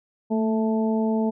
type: harmonic tone with a mistuned harmonic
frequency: 219.4 Hz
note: A3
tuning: 5 cents flat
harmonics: 1 / 2 / 3 / 4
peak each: -21 / -27 / -31 / -33 dBFS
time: 0.3-1.31 s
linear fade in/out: 20 ms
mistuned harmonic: 1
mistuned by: +24 cents
effects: none